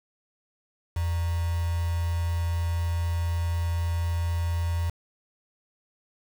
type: tone with quantisation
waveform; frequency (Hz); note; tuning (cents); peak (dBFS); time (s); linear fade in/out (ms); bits
sine; 84.8; E2; +50; -24; 0.96-4.9; 5; 6
effects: none